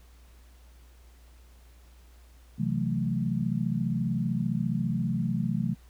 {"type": "chord", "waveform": "sine", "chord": "F# half-diminished seventh", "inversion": "second", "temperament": "equal", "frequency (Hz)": [130.81, 164.81, 185, 220], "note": ["C3", "E3", "F#3", "A3"], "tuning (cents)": [0, 0, 0, 0], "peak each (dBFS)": -31, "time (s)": [2.58, 5.75], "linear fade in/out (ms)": 20, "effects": ["added 60 Hz sine -51 dBFS peak until 5.89 s", "pink hiss -62 dBFS RMS until 5.89 s"]}